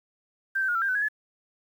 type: tone with pitch steps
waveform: sine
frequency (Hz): 1573 / 1549 / 1433 / 1350 / 1594 / 1510 / 1660 / 1712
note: G6 / G6 / F6 / E6 / G6 / F#6 / G#6 / A6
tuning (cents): +6 / -21 / +44 / +41 / +28 / +35 / -1 / -48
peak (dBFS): -23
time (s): 0.55-1.086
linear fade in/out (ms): 10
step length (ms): 67
effects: 9-bit